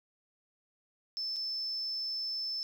sine tone with dropouts, 5274 Hz, E8, in tune, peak -33 dBFS, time 1.17-2.63 s, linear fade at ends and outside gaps 0 ms, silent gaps 1.361-1.366 s, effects 10-bit

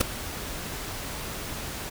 pink noise with ADSR envelope, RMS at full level -17 dBFS, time 0-1.9 s, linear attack 12 ms, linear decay 5 ms, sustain -18 dB, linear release 15 ms, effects none

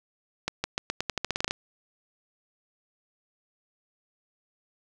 accelerating click train, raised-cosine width 0.2 ms, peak -10 dBFS, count 14, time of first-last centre 0.48-1.509 s, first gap 160 ms, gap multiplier 0.87, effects none

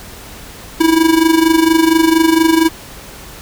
square tone with amplitude modulation, 324.9 Hz, E4, 25 cents flat, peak -6 dBFS, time 0.8-2.69 s, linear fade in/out 10 ms, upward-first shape sine, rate 24.3 Hz, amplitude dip 70%, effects added 50 Hz sine -40 dBFS peak until 3.41 s + pink hiss -34 dBFS RMS until 3.41 s

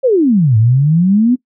sine exponential two-way sweep, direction down then up, 557 to 106.4 to 258.5 Hz, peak -7 dBFS, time 0.03-1.36 s, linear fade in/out 20 ms, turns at 0.57 s, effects noise-tail reverb RT60 0.1 s tail -18 dB re dry

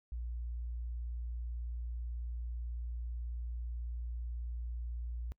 sine tone, 59.1 Hz, A#1, 24 cents sharp, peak -36 dBFS, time 0.12-5.32 s, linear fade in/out 0 ms, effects noise-tail reverb RT60 0.1 s tail -25 dB re dry + tanh soft clip ceiling -32 dBFS

